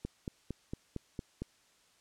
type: click train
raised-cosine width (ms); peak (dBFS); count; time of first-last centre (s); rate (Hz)
3; -24; 7; 0.05-1.42; 4.38
effects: white hiss -67 dBFS RMS until 2 s + low-pass 8000 Hz 12 dB/octave